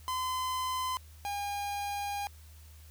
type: tone pair in turn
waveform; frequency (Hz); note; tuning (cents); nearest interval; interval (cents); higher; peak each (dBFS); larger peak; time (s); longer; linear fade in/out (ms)
45% pulse; 1024 / 811; C6 / G#5; -38 / -41; major third; 403; first; -31 / -33; first; 0.08-0.97 / 1.25-2.27; second; 0
effects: added 77 Hz sine -50 dBFS peak until 2.9 s + white hiss -60 dBFS RMS until 2.9 s